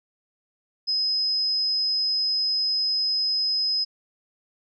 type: tone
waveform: sine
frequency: 5070 Hz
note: D#8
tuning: 32 cents sharp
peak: -21 dBFS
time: 0.87-3.85 s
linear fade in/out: 20 ms
effects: none